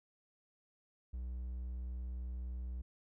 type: tone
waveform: triangle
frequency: 61.74 Hz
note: B1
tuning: in tune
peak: -37 dBFS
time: 1.13-2.82 s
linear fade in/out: 10 ms
effects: none